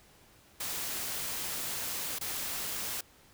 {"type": "noise with dropouts", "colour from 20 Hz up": "white", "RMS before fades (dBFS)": -36, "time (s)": [0.6, 3.01], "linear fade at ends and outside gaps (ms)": 5, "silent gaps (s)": [2.187, 2.21], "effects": ["pink hiss -60 dBFS RMS until 3.33 s"]}